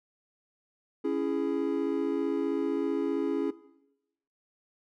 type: chord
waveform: triangle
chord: C# minor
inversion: none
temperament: just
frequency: 277.2 / 332.6 / 415.8 Hz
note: C#4 / E4 / G#4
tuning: 0 / +16 / +2 cents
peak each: -29 dBFS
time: 1.04-3.51 s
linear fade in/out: 10 ms
effects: noise-tail reverb RT60 0.9 s tail -18 dB re dry